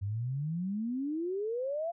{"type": "exponential sweep", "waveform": "sine", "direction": "up", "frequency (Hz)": [95.4, 698.5], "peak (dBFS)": -31, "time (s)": [0.01, 1.92], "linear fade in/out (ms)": 20, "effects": []}